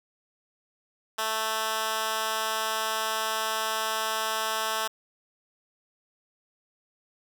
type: tone with high-pass filter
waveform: 10% pulse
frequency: 220 Hz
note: A3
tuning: in tune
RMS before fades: -29 dBFS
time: 1.18-4.88 s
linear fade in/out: 10 ms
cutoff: 920 Hz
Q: 0.64
effects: none